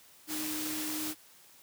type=tone in noise; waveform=sine; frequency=308.3 Hz; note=D#4; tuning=16 cents flat; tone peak=-37 dBFS; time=0.27-1.15 s; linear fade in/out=50 ms; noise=white; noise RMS=-37 dBFS; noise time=0.27-1.15 s; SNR=-3 dB; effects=white hiss -58 dBFS RMS until 1.62 s + high-pass 80 Hz 12 dB/octave